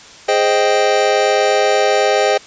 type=chord; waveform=square; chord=Ab major seventh; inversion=none; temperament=equal; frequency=415.3 / 523.3 / 622.3 / 784 Hz; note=Ab4 / C5 / Eb5 / G5; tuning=0 / 0 / 0 / 0 cents; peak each=-18 dBFS; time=0.28-2.38 s; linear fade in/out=10 ms; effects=white hiss -39 dBFS RMS until 2.46 s + resampled to 16000 Hz